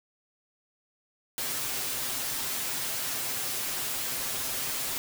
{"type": "noise with comb filter", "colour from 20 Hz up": "white", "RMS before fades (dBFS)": -32, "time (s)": [1.38, 4.98], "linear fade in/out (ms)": 0, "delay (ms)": 7.7, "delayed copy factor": 0.75, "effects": []}